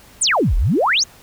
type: exponential two-way sweep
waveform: sine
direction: down then up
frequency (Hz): 10020 to 34.65 to 6940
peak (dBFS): -13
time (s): 0.21-1.04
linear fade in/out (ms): 10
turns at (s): 0.56
effects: pink hiss -46 dBFS RMS until 1.22 s